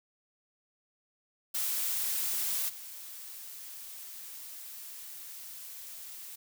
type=noise with level steps; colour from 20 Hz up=blue; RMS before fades=-32 / -45 dBFS; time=1.54-6.36 s; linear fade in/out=10 ms; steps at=2.68 s; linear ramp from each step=20 ms; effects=none